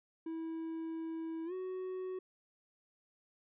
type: tone with pitch glide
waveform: triangle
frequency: 325.5 to 371.7 Hz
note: E4 to F#4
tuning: -22 to +8 cents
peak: -36 dBFS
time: 0.26-2.19 s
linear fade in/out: 5 ms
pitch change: +230 cents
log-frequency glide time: 1.45-1.53 s
effects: resampled to 8000 Hz